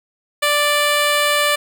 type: tone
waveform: 10% pulse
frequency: 587.3 Hz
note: D5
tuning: in tune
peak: -6 dBFS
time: 0.42-1.56 s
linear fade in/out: 10 ms
effects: none